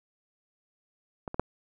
clicks, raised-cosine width 1 ms, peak -21 / -21 / -10 dBFS, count 3, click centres 1.278 / 1.344 / 1.396 s, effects none

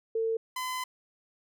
sine / sawtooth tone pair in turn, 450.1 / 1017.5 Hz, A4 / C6, +39 / -49 cents, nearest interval octave + major second, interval 1412 cents, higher second, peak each -26 / -28 dBFS, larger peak first, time 0.15-0.37 / 0.56-0.84 s, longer second, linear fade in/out 5 ms, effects none

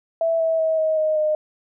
sine tone with pitch steps, 659.3 / 649.8 / 640.5 / 631.3 / 622.3 / 613.4 Hz, E5 / E5 / E5 / D#5 / D#5 / D#5, 0 / -25 / -50 / +25 / 0 / -25 cents, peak -17 dBFS, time 0.21-1.35 s, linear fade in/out 2 ms, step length 190 ms, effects none

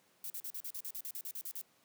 violet noise bursts, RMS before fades -42 dBFS, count 14, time 0.24-1.614 s, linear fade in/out 2 ms, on 61 ms, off 40 ms, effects pink hiss -69 dBFS RMS until 1.84 s + high-pass 200 Hz 12 dB/octave

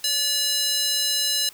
square tone with high-pass filter, 576 Hz, D5, 34 cents flat, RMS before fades -23 dBFS, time 0.04-1.49 s, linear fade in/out 2 ms, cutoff 4000 Hz, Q 1.8, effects white hiss -48 dBFS RMS until 1.53 s

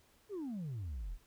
sine exponential sweep, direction down, 440 to 35 Hz, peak -36 dBFS, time 0.29-1.18 s, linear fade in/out 50 ms, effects tanh soft clip ceiling -37 dBFS + pink hiss -68 dBFS RMS until 1.26 s

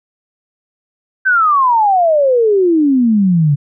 sine exponential sweep, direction down, 1568 to 138.59 Hz, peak -8 dBFS, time 1.25-3.56 s, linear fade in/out 20 ms, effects none

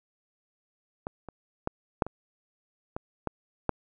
clicks, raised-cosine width 1 ms, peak -19 / -26 / -14 / -8 / -22 / -19 / -15 / -10 dBFS, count 8, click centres 1.069 / 1.287 / 1.674 / 2.022 / 2.066 / 2.965 / 3.273 / 3.693 s, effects none

